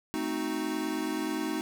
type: chord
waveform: square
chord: A diminished seventh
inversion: none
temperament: equal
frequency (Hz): 220 / 261.6 / 311.1 / 370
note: A3 / C4 / Eb4 / Gb4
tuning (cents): 0 / 0 / 0 / 0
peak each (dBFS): -39 / -37 / -33 / -38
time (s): 0.14-1.61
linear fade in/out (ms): 0
effects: none